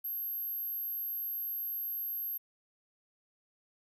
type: tone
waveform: sine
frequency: 12544 Hz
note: G9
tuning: in tune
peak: -34 dBFS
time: 0.04-2.38 s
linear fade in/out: 10 ms
effects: 12-bit